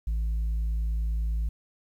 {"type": "tone", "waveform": "sine", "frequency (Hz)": 55, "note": "A1", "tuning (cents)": 0, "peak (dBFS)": -22, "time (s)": [0.07, 1.49], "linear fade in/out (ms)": 5, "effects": ["tanh soft clip ceiling -24 dBFS", "10-bit"]}